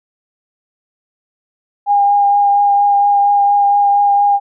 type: tone with vibrato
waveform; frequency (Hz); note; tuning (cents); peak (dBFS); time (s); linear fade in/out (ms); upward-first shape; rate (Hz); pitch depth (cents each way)
sine; 810; G#5; -43; -8; 1.86-4.4; 50; triangle; 4.3; 15
effects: none